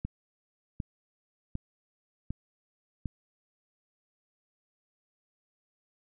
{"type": "click train", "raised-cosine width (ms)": 5, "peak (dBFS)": -21, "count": 5, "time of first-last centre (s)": [0.05, 3.058], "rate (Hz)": 1.33, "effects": []}